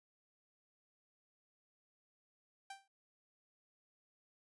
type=tone with exponential decay; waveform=sawtooth; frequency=784 Hz; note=G5; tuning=in tune; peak=-40 dBFS; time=2.7-2.88 s; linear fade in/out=5 ms; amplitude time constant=39 ms; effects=resampled to 24000 Hz